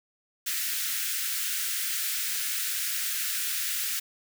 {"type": "high-pass noise", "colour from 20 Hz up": "white", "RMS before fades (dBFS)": -30, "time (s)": [0.46, 4], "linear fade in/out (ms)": 10, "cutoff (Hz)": 1400, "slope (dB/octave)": 48, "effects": []}